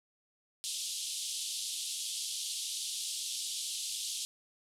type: band-pass noise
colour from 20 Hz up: pink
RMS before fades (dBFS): -38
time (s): 0.64-4.25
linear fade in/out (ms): 0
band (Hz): 3100 to 11000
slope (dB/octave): 48
effects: none